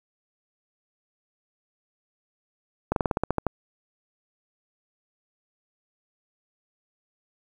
slowing click train, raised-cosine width 1 ms, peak -9 dBFS, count 10, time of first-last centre 2.92-3.467 s, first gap 42 ms, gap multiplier 1.09, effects 8-bit

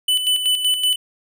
square tone with tremolo, 2996 Hz, F#7, 21 cents sharp, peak -15 dBFS, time 0.08-0.96 s, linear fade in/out 5 ms, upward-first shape square, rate 5.3 Hz, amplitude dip 55%, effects none

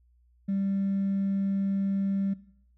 triangle tone with hard clipping, 196 Hz, G3, in tune, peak -25 dBFS, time 0.48-2.34 s, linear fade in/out 10 ms, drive 2 dB, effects noise-tail reverb RT60 0.7 s tail -19 dB re dry + added 60 Hz sine -60 dBFS peak until 2.77 s

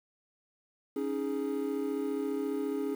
triangle chord, C# suspended second, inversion none, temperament just, 277.2 / 311.8 / 415.8 Hz, C#4 / D#4 / G#4, 0 / +4 / +2 cents, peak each -32 / -35 / -32 dBFS, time 0.96-2.95 s, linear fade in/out 5 ms, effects 9-bit

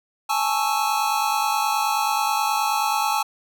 square chord, A major seventh, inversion third, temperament equal, 830.6 / 880 / 1108.7 / 1318.5 Hz, G#5 / A5 / C#6 / E6, 0 / 0 / 0 / 0 cents, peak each -25 / -25 / -29 / -28 dBFS, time 0.29-3.23 s, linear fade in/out 10 ms, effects none

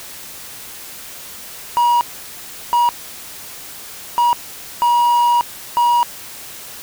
triangle tone bursts at uneven times, 957 Hz, A#5, 45 cents sharp, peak -9 dBFS, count 5, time 1.77-2.01 / 2.73-2.89 / 4.18-4.33 / 4.82-5.41 / 5.77-6.03 s, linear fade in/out 0 ms, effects white hiss -34 dBFS RMS until 6.82 s

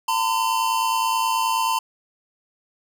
square tone pair together, 906.6 / 1016 Hz, A#5 / B5, -48 / +49 cents, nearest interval major second, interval 197 cents, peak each -23 dBFS, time 0.08-1.79 s, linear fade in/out 5 ms, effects none

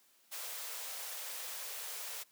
white high-pass noise, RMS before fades -43 dBFS, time 0.31-2.24 s, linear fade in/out 20 ms, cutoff 430 Hz, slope 96 dB/octave, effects white hiss -68 dBFS RMS until 2.31 s + high-pass 200 Hz 12 dB/octave

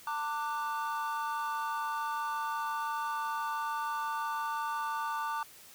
triangle chord, D major, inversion second, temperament equal with one note detuned, 900.6 / 1174.7 / 1480 Hz, A5 / D6 / F#6, +40 / 0 / 0 cents, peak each -33 / -34 / -39 dBFS, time 0.07-5.43 s, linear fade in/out 2 ms, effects white hiss -54 dBFS RMS until 5.74 s

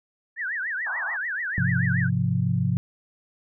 sine tone with vibrato, 1700 Hz, G#6, 40 cents sharp, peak -26 dBFS, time 0.36-2.1 s, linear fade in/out 50 ms, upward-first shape triangle, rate 6.9 Hz, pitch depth 290 cents each way
pink band-pass noise, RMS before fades -37 dBFS, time 0.86-1.17 s, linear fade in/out 10 ms, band 740 to 1300 Hz, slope 48 dB/octave
sine chord, F minor, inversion first, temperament equal, 103.83 / 130.81 / 174.61 Hz, Ab2 / C3 / F3, 0 / 0 / 0 cents, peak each -26 / -24 / -25 dBFS, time 1.58-2.77 s, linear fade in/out 0 ms
effects none

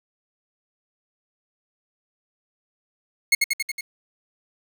sawtooth tone with echo, 2169 Hz, C#7, 38 cents flat, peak -10 dBFS, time 3.32-3.35 s, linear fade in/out 5 ms, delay 92 ms, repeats 5, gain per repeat -3 dB, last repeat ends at 3.81 s, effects 8-bit

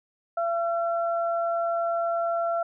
sine tone pair together, 677.9 / 1355 Hz, E5 / E6, +48 / +47 cents, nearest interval octave, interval 1199 cents, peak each -24 / -31 dBFS, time 0.37-2.63 s, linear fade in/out 5 ms, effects none

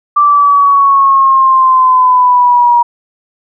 sine exponential sweep, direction down, 1174.7 to 951 Hz, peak -4 dBFS, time 0.16-2.83 s, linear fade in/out 10 ms, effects none

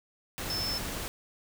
sine tone in noise, 5274 Hz, E8, in tune, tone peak -31 dBFS, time 0.5-0.78 s, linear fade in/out 0 ms, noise pink, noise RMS -36 dBFS, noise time 0.38-1.08 s, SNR +2 dB, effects none

